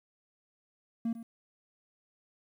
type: tone with echo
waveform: triangle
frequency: 229.8 Hz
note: A#3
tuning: 25 cents flat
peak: -26 dBFS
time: 1.05-1.13 s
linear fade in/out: 5 ms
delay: 100 ms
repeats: 1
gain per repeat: -13 dB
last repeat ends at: 1.23 s
effects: tanh soft clip ceiling -22 dBFS + 11-bit